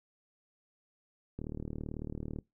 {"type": "click train", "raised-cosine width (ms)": 3, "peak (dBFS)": -26, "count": 39, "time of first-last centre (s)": [1.39, 2.387], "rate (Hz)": 38.1, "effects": ["noise-tail reverb RT60 0.2 s tail -22 dB re dry"]}